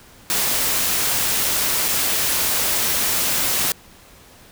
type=noise with dropouts; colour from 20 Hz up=white; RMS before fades=-20 dBFS; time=0.3-3.72 s; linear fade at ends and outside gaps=0 ms; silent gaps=1.882-1.886 s; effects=pink hiss -47 dBFS RMS until 4.51 s